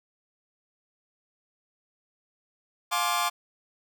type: chord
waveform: sawtooth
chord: D half-diminished seventh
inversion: first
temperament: just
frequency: 704.8 / 845.8 / 1057.2 / 1174.7 Hz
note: F5 / Ab5 / C6 / D6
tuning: +16 / +31 / +18 / 0 cents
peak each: -27 / -29 / -25 / -25 dBFS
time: 2.91-3.3 s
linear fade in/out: 20 ms
effects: none